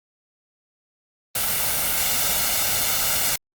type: noise with comb filter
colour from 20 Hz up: white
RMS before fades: -22 dBFS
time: 1.35-3.36 s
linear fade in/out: 5 ms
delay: 1.4 ms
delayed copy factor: +0.55
effects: Opus 32 kbps